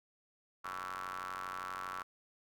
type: ring-modulated tone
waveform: sawtooth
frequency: 92.5 Hz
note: F#2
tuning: in tune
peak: -33 dBFS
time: 0.64-2.03 s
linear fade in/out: 10 ms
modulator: 1230 Hz
effects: none